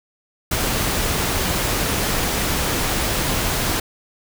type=noise; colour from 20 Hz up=pink; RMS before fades=-21 dBFS; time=0.51-3.8 s; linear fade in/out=5 ms; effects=none